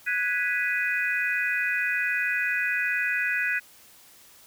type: chord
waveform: sine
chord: G# minor seventh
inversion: third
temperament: equal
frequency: 1480 / 1661.2 / 1975.5 / 2489 Hz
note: F#6 / G#6 / B6 / D#7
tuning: 0 / 0 / 0 / 0 cents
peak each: -29 dBFS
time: 0.06-3.6 s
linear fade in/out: 20 ms
effects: white hiss -53 dBFS RMS until 4.46 s